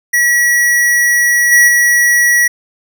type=tone with level steps; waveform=square; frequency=1928 Hz; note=B6; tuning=42 cents flat; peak=-9 / -5 / -8 dBFS; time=0.13-2.48 s; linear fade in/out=10 ms; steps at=1.51 / 1.67 s; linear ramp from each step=20 ms; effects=none